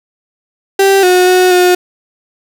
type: tone with pitch steps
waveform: 35% pulse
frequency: 390.6 / 363.5 / 366.4 / 360.1 Hz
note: G4 / F#4 / F#4 / F#4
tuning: -6 / -31 / -17 / -47 cents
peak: -4 dBFS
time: 0.79-1.75 s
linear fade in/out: 5 ms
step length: 240 ms
effects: none